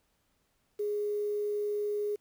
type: tone with quantisation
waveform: sine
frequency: 415.3 Hz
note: G#4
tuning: in tune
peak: -29 dBFS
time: 0.79-2.16 s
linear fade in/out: 10 ms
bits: 9
effects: pink hiss -74 dBFS RMS until 2.2 s

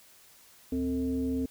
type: tone with frequency modulation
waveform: sine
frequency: 261.1 Hz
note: C4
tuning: 3 cents flat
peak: -27 dBFS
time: 0.72-1.46 s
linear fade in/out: 5 ms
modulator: 187 Hz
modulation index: 0.67
effects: white hiss -57 dBFS RMS until 1.5 s

